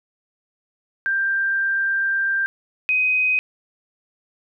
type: tone pair in turn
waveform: sine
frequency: 1582 / 2511 Hz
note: G6 / D#7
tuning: +15 / +15 cents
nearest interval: minor sixth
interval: 800 cents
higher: second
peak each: -18 / -16 dBFS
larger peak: second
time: 1.06-2.46 / 2.89-3.39 s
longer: first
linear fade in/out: 0 ms
effects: none